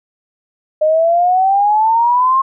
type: exponential sweep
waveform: sine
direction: up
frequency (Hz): 610 to 1078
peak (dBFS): -9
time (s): 0.81-2.42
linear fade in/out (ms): 10
effects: none